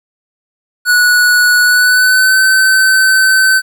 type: tone with pitch glide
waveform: square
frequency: 1469 to 1531.4 Hz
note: F#6 to G6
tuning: -13 to -41 cents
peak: -7 dBFS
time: 0.85-3.62 s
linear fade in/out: 50 ms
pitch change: +72 cents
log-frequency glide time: 1.62-2.41 s
effects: 8-bit